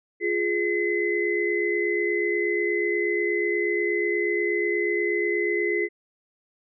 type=tone cluster; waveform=sine; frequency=350 / 418.3 / 2035 Hz; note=F4 / G#4 / C7; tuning=+4 / +12 / -49 cents; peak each=-26 dBFS; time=0.2-5.89 s; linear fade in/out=50 ms; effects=none